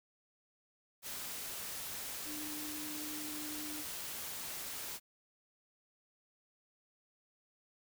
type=tone in noise; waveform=sine; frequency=302.1 Hz; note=D4; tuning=49 cents sharp; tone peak=-45 dBFS; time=2.24-3.85 s; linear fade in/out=50 ms; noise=white; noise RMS=-43 dBFS; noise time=1.02-5 s; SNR=-5 dB; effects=none